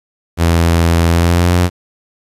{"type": "tone with pitch glide", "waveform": "sawtooth", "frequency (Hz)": [84, 88.58], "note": ["E2", "F2"], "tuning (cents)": [33, 25], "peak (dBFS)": -5, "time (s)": [0.37, 1.7], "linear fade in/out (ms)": 50, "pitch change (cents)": 92, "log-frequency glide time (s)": [1.09, 1.57], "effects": ["resampled to 32000 Hz", "7-bit"]}